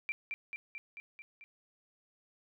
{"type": "tone with echo", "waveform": "sine", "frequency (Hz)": 2355, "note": "D7", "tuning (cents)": 4, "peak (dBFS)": -32, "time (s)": [0.09, 0.12], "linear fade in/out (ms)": 0, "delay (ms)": 220, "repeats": 6, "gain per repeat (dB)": -3, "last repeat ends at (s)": 1.44, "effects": []}